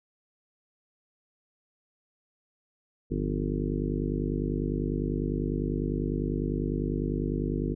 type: harmonic tone with a mistuned harmonic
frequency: 50 Hz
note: G1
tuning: 35 cents sharp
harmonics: 1 / 2 / 3 / 4 / 5 / 6 / 7 / 8 / 9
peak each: -32 / -39 / -33 / -40 / -33 / -36 / -35 / -39 / -39 dBFS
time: 3.1-7.75 s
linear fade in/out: 20 ms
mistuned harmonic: 4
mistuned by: -150 cents
effects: none